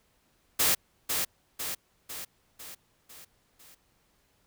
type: noise with echo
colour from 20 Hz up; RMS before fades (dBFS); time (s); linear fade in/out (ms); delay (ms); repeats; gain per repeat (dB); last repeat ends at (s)
white; -24; 0.59-0.75; 10; 500; 6; -5; 3.75
effects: pink hiss -69 dBFS RMS until 4.46 s